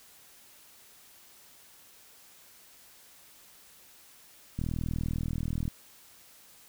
click train, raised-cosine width 5 ms, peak -20 dBFS, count 45, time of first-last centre 4.59-5.679 s, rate 40.4 Hz, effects white hiss -56 dBFS RMS until 6.68 s

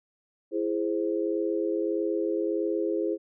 sine chord, E augmented, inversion none, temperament equal with one note detuned, 333.7 / 415.3 / 523.3 Hz, E4 / G#4 / B#4, +21 / 0 / 0 cents, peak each -28 / -29 / -32 dBFS, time 0.51-3.18 s, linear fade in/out 50 ms, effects none

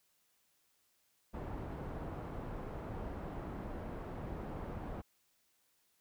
pink low-pass noise, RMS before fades -43 dBFS, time 1.33-5.02 s, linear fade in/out 20 ms, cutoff 950 Hz, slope 12 dB/octave, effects white hiss -75 dBFS RMS until 6 s

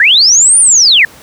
sine linear two-way sweep, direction up then down, 1568 to 9470 to 1693 Hz, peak -3 dBFS, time 0-1.05 s, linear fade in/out 2 ms, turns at 0.59 s, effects pink hiss -37 dBFS RMS until 1.22 s + high-pass 80 Hz 12 dB/octave

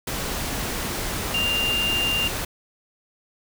sine tone in noise, 2794 Hz, F7, in tune, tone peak -21 dBFS, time 1.34-2.28 s, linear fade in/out 5 ms, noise pink, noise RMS -28 dBFS, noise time 0.07-2.45 s, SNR +4 dB, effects none

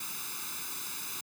white noise with comb filter, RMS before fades -38 dBFS, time 0-1.21 s, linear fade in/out 5 ms, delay 0.8 ms, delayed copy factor +0.85, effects high-pass 150 Hz 12 dB/octave

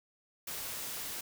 white noise, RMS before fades -40 dBFS, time 0.47-1.21 s, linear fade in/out 5 ms, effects none

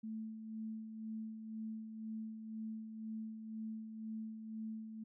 sine tone with tremolo, 220 Hz, A3, in tune, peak -40 dBFS, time 0.03-5.04 s, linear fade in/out 10 ms, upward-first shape sine, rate 2 Hz, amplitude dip 50%, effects none

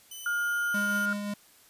10% pulse tone with pitch glide, 3011 to 3037 Hz, F#7 to F#7, +30 to +44 cents, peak -32 dBFS, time 0.11-1.06 s, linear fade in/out 5 ms, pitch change +14 cents, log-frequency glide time 0.31-0.57 s
sine tone, 1418 Hz, F6, 26 cents sharp, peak -26 dBFS, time 0.26-1.13 s, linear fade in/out 2 ms
square tone with tremolo, 204.9 Hz, G#3, 23 cents flat, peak -31 dBFS, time 0.74-1.34 s, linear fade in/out 5 ms, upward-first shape sine, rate 5.7 Hz, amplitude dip 25%
effects white hiss -58 dBFS RMS until 1.69 s + resampled to 32000 Hz

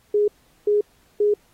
sine tone bursts, 415.3 Hz, G#4, in tune, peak -15 dBFS, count 3, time 0.14-1.34 s, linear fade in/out 5 ms, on 140 ms, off 390 ms, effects pink hiss -60 dBFS RMS until 1.53 s + AAC 48 kbps

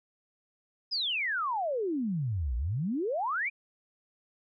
sine exponential two-way sweep, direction down then up, 5180 to 55.8 to 2485 Hz, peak -28 dBFS, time 0.91-3.5 s, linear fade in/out 20 ms, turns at 2.56 s, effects none

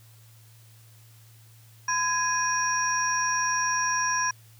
sine tone cluster, 1012 / 1659 / 2482 / 5680 Hz, B5 / G#6 / D#7 / F8, +42 / -2 / -5 / +28 cents, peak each -27 / -28 / -36 / -28 dBFS, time 1.88-4.31 s, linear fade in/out 5 ms, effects added 112 Hz sine -51 dBFS peak until 4.59 s + white hiss -58 dBFS RMS until 4.59 s

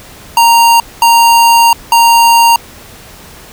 square tone bursts at uneven times, 930 Hz, A#5, 4 cents flat, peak -4 dBFS, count 3, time 0.37-0.8 / 1.02-1.73 / 1.92-2.56 s, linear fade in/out 2 ms, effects pink hiss -34 dBFS RMS until 3.52 s

